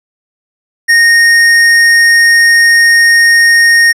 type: tone with hard clipping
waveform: sine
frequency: 1853 Hz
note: A#6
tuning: 11 cents flat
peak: -5 dBFS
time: 0.88-3.93 s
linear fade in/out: 20 ms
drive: 14 dB
effects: low-pass 12000 Hz 12 dB/octave